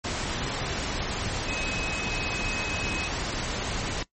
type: tone in noise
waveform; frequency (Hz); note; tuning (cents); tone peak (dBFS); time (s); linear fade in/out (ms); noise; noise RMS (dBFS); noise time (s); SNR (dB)
sine; 2551; D#7; +43; -32; 1.48-3.08; 5; pink; -30; 0.04-4.03; -5
effects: noise-tail reverb RT60 0.1 s tail -19 dB re dry + MP3 32 kbps